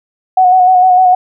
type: tone with vibrato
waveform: sine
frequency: 737 Hz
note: F#5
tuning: 7 cents flat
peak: -4 dBFS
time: 0.37-1.15 s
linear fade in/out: 5 ms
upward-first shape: square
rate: 6.6 Hz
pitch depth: 25 cents each way
effects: none